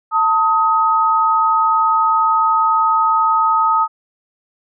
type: tone pair together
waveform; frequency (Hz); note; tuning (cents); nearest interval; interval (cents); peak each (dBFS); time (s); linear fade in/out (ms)
sine; 893 / 1262.9; A5 / D#6; +25 / +25; tritone; 600; -16 / -13; 0.11-3.88; 50
effects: none